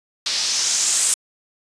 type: noise with low-pass filter sweep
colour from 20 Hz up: blue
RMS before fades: -20 dBFS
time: 0.26-1.14 s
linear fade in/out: 2 ms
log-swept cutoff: 4500 to 8700 Hz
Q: 2.7
effects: resampled to 22050 Hz